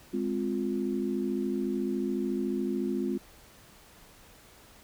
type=chord; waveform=sine; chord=F minor; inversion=first; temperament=equal with one note detuned; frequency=207.7 / 261.6 / 351.3 Hz; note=Ab3 / C4 / F4; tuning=0 / 0 / +10 cents; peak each=-32 dBFS; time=0.13-3.18 s; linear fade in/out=10 ms; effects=pink hiss -55 dBFS RMS until 4.83 s